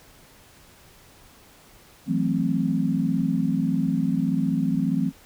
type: chord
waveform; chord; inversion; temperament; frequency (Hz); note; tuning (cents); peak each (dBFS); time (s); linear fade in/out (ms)
sine; F# half-diminished seventh; third; equal; 164.81 / 185 / 220 / 261.6; E3 / F#3 / A3 / C4; 0 / 0 / 0 / 0; -26 / -26 / -27 / -25; 2.06-5.12; 50
effects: pink hiss -52 dBFS RMS until 5.25 s